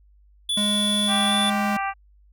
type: tone with pitch glide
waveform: square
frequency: 3443 to 3481 Hz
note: A7 to A7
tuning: -38 to -19 cents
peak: -22 dBFS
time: 0.49-1.5 s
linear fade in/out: 5 ms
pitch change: +19 cents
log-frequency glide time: 1.26-1.33 s
type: tone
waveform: square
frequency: 207.7 Hz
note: G#3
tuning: in tune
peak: -24 dBFS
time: 0.57-1.77 s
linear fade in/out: 5 ms
type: harmonic tone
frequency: 392 Hz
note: G4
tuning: in tune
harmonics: 2 / 3 / 4 / 5 / 6 / 7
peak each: -26 / -29 / -32 / -35 / -36 / -37 dBFS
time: 1.07-1.94 s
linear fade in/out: 50 ms
effects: added 50 Hz sine -52 dBFS peak until 2.32 s